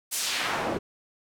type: noise with band-pass filter sweep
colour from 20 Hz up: pink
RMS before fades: -29 dBFS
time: 0.11-0.79 s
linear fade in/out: 20 ms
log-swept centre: 11000 to 330 Hz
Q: 0.92
effects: none